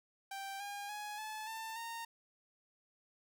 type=tone with pitch steps; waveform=sawtooth; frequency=784 / 809.8 / 836.4 / 863.9 / 892.3 / 921.6 Hz; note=G5 / G#5 / G#5 / A5 / A5 / A#5; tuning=0 / -44 / +12 / -32 / +24 / -20 cents; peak=-38 dBFS; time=0.31-2.05 s; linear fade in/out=5 ms; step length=290 ms; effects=none